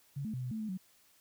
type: tone with pitch steps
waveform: sine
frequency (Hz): 139.9 / 217.7 / 127.1 / 125.5 / 219.9 / 216.1 / 186.7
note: C#3 / A3 / C3 / B2 / A3 / A3 / F#3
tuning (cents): +16 / -18 / -50 / +28 / -1 / -31 / +16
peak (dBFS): -35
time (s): 0.16-0.776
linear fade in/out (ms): 10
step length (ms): 88
effects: white hiss -66 dBFS RMS until 1.2 s